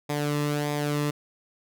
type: tone with flanger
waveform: sawtooth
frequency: 147 Hz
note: D3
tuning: 2 cents sharp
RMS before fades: -27 dBFS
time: 0.09-1.11 s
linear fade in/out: 10 ms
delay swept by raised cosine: 0.69 to 1.33 ms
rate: 1.6 Hz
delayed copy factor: -0.6
effects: none